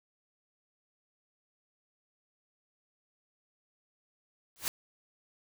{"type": "noise with exponential growth", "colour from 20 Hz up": "white", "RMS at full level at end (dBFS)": -28, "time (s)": [4.56, 4.68], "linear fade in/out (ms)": 0, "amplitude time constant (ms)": 26, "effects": []}